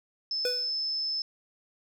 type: tone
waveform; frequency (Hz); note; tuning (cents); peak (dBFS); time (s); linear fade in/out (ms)
sine; 5250; E8; -8; -28; 0.31-1.22; 2
type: tone with exponential decay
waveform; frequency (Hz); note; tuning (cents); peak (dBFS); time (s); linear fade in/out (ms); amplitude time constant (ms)
square; 494.7; B4; +3; -26; 0.45-0.74; 2; 62
effects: none